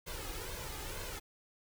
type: noise with flanger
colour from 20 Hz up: pink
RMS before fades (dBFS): -42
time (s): 0.06-1.2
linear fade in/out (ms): 20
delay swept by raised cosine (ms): 1.9 to 2.43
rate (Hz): 2.1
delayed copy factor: +0.7
effects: none